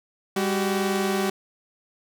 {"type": "tone pair together", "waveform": "sawtooth", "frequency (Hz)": [199.8, 378.7], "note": ["G3", "F#4"], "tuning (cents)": [33, 40], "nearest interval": "major seventh", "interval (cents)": 1107, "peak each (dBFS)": -21, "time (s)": [0.36, 1.3], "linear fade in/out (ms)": 5, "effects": []}